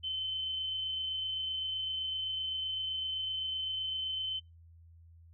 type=tone with amplitude modulation; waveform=sine; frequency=3066 Hz; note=G7; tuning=39 cents flat; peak=-32 dBFS; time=0.03-4.4 s; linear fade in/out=20 ms; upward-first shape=sine; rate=27.8 Hz; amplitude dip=25%; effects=noise-tail reverb RT60 0.2 s tail -23 dB re dry + added 83 Hz sine -54 dBFS peak until 5.33 s